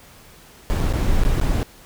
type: noise with dropouts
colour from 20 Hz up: brown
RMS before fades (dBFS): -18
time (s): 0.7-1.63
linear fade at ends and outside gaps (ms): 0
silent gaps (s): 0.803-0.809 / 0.927-0.936 / 1.235-1.25 / 1.399-1.413
effects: pink hiss -47 dBFS RMS until 1.85 s